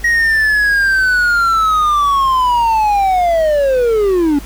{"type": "linear sweep", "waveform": "triangle", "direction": "down", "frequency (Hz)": [1895, 277.2], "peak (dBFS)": -8, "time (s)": [0.04, 4.39], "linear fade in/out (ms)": 5, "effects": ["added 50 Hz sine -29 dBFS peak until 4.45 s", "pink hiss -36 dBFS RMS until 4.45 s"]}